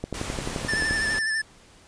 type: click train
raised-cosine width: 2 ms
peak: -15 dBFS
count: 11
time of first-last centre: 0.04-0.91 s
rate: 11.5 Hz
type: noise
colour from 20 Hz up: pink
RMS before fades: -33 dBFS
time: 0.14-1.19 s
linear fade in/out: 2 ms
type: tone with vibrato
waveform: square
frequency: 1760 Hz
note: A6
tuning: in tune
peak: -24 dBFS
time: 0.68-1.42 s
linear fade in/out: 10 ms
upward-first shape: sine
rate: 12 Hz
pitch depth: 35 cents each way
effects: pink hiss -53 dBFS RMS until 1.87 s + resampled to 22050 Hz